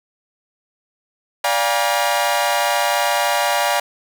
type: tone cluster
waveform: sawtooth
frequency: 581 / 705 / 809 / 957 Hz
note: D5 / F5 / G#5 / A#5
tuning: -19 / +16 / -46 / +45 cents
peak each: -18 dBFS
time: 1.44-3.8 s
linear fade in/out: 5 ms
effects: none